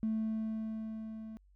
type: tone with level ramp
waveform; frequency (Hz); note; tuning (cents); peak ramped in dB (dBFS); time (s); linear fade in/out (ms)
triangle; 220; A3; 0; -26 to -41; 0.03-1.37; 0
effects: tanh soft clip ceiling -27 dBFS + added 48 Hz sine -61 dBFS peak until 1.55 s